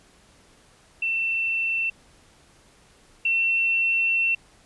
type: tone pair in turn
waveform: sine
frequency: 2687 / 2703 Hz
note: E7 / E7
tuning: +33 / +43 cents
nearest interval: unison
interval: 10 cents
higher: second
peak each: -22 / -19 dBFS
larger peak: second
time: 1.02-1.9 / 3.25-4.35 s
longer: second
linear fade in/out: 5 ms
effects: pink hiss -56 dBFS RMS until 4.65 s + resampled to 24000 Hz